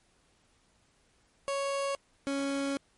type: tone pair in turn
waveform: 30% pulse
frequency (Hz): 554.4 / 277.2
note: C#5 / C#4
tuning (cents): 0 / 0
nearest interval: octave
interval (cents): 1200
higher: first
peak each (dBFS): -27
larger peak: neither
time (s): 1.48-1.95 / 2.27-2.77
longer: second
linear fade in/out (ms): 0
effects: pink hiss -68 dBFS RMS until 2.97 s + MP3 48 kbps